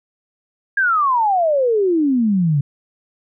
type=exponential sweep; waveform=sine; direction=down; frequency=1648 to 136.7 Hz; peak=-13 dBFS; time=0.77-2.61 s; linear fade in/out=5 ms; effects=none